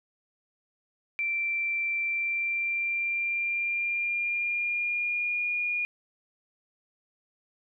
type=tone with pitch glide; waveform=sine; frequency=2348 to 2432 Hz; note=D7 to D#7; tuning=-1 to -40 cents; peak=-26 dBFS; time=1.19-5.85 s; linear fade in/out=0 ms; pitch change=+61 cents; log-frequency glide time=2.02-5.46 s; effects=none